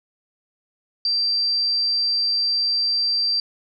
sine tone, 4699 Hz, D8, in tune, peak -18 dBFS, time 1.05-3.4 s, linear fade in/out 2 ms, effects none

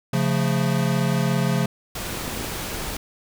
square chord, Db augmented, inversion none, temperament equal with one note detuned, 137.4 / 174.61 / 220 Hz, Db3 / F3 / A3, -15 / 0 / 0 cents, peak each -23 / -24 / -27 dBFS, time 0.13-1.66 s, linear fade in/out 5 ms
pink noise, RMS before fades -30 dBFS, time 1.95-2.97 s, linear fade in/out 5 ms
clicks, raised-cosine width 2 ms, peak -20 dBFS, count 9, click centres 2.129 / 2.173 / 2.211 / 2.243 / 2.279 / 2.332 / 2.374 / 2.41 / 2.446 s
effects none

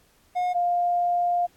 triangle / sine tone pair in turn, 720 / 703.1 Hz, F#5 / F5, -47 / +11 cents, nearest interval unison, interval 42 cents, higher first, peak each -20 dBFS, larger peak neither, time 0.35-0.54 / 0.54-1.47 s, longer second, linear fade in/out 20 ms, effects pink hiss -61 dBFS RMS until 1.56 s + AAC 64 kbps

